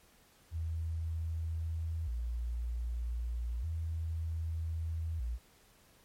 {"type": "tone with vibrato", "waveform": "sine", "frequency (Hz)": 69.3, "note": "C#2", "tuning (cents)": 0, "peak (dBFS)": -33, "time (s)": [0.51, 5.39], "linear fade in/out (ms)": 50, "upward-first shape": "square", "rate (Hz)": 0.32, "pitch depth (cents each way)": 280, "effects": ["pink hiss -64 dBFS RMS until 6.04 s", "MP3 64 kbps"]}